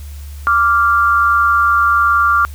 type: tone pair together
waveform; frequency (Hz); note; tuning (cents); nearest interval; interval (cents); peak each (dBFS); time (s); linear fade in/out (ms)
sine; 1169.7 / 1391; D6 / F6; -7 / -7; minor third; 300; -12; 0.47-2.45; 0
effects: added 72 Hz sine -27 dBFS peak until 2.54 s + white hiss -43 dBFS RMS until 2.54 s